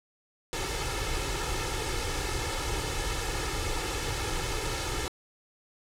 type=noise with comb filter; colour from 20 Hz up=pink; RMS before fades=-31 dBFS; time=0.53-5.08 s; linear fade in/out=0 ms; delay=2.3 ms; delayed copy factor=+0.75; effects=low-pass 9000 Hz 12 dB/octave